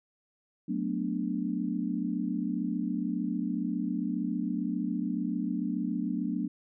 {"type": "chord", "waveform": "sine", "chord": "B minor seventh", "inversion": "second", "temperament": "equal", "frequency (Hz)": [185, 220, 246.9, 293.7], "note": ["F#3", "A3", "B3", "D4"], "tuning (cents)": [0, 0, 0, 0], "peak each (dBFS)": -34, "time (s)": [0.68, 6.48], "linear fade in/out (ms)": 10, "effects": []}